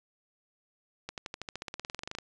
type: accelerating click train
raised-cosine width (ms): 0.2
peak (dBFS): -20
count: 20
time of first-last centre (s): 1.09-2.186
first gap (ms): 88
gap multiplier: 0.95
effects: resampled to 22050 Hz